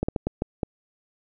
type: slowing click train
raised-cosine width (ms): 2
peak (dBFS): -11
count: 6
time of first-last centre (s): 0.03-0.632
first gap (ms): 55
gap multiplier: 1.4
effects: none